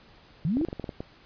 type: linear sweep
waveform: sine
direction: up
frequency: 139.9 to 349.2 Hz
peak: -23 dBFS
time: 0.45-0.65 s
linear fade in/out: 0 ms
type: clicks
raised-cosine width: 2 ms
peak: -20 dBFS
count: 8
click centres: 0.57 / 0.613 / 0.686 / 0.729 / 0.797 / 0.842 / 0.892 / 1.005 s
effects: pink hiss -55 dBFS RMS until 1.25 s + resampled to 11025 Hz